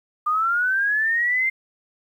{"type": "linear sweep", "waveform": "sine", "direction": "up", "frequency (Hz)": [1202, 2106], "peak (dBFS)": -18, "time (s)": [0.26, 1.5], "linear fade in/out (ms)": 10, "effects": ["9-bit"]}